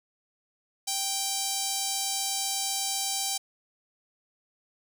5% pulse tone with notch filter, 784 Hz, G5, in tune, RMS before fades -30 dBFS, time 0.87-3.38 s, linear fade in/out 10 ms, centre 1700 Hz, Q 0.51, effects none

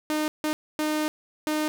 sawtooth tone bursts at uneven times, 306.1 Hz, D#4, 28 cents flat, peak -20 dBFS, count 4, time 0.1-0.28 / 0.44-0.53 / 0.79-1.08 / 1.47-1.68 s, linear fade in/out 0 ms, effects none

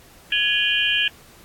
sine tone cluster, 1677 / 2457 / 2770 / 2996 / 3192 Hz, G#6 / D#7 / F7 / F#7 / G7, +16 / -22 / -15 / +21 / +31 cents, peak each -24 dBFS, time 0.32-1.08 s, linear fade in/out 2 ms, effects pink hiss -49 dBFS RMS until 1.44 s + AAC 64 kbps

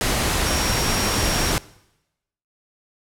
sine tone in noise, 5588 Hz, F8, in tune, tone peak -28 dBFS, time 0.46-1.52 s, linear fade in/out 0 ms, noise pink, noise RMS -21 dBFS, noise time 0.01-1.58 s, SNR -10 dB, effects noise-tail reverb RT60 0.9 s tail -21 dB re dry + low-pass 12000 Hz 12 dB/octave

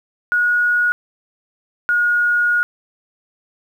sine tone pair in turn, 1451 / 1440.1 Hz, F#6 / F#6, -34 / -47 cents, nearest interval unison, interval 13 cents, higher first, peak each -13 dBFS, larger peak neither, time 0.32-0.92 / 1.89-2.63 s, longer second, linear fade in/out 0 ms, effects 8-bit

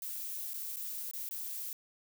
violet noise with dropouts, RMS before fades -40 dBFS, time 0.02-1.73 s, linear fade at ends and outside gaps 1 ms, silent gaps 0.535-0.541 / 0.761-0.768 / 1.112-1.135 / 1.29-1.31 s, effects none

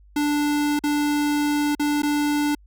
square tone with dropouts, 293.7 Hz, D4, in tune, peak -20 dBFS, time 0.16-2.55 s, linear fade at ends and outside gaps 5 ms, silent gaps 0.792-0.837 / 1.751-1.795 / 2.021-2.031 s, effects added 50 Hz sine -48 dBFS peak until 2.66 s

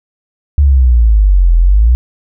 sine exponential two-way sweep, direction down then up, 73.42 to 41.2 to 62.8 Hz, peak -4 dBFS, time 0.58-1.95 s, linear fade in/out 0 ms, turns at 1.57 s, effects none

